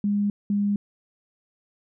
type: tone pair in turn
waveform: sine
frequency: 204.2 / 203.4 Hz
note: G#3 / G#3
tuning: -29 / -36 cents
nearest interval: unison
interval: 7 cents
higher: first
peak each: -20 dBFS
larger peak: neither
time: 0.04-0.3 / 0.5-0.76 s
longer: neither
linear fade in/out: 2 ms
effects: none